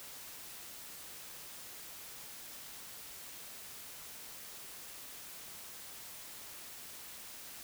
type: silence
effects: white hiss -49 dBFS RMS until 7.63 s